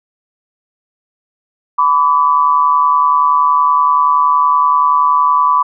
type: tone pair together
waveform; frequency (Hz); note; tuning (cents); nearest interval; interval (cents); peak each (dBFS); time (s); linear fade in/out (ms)
sine; 1000 / 1150.6; B5 / D6; +21 / -36; major second; 243; -11; 1.78-5.63; 10
effects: none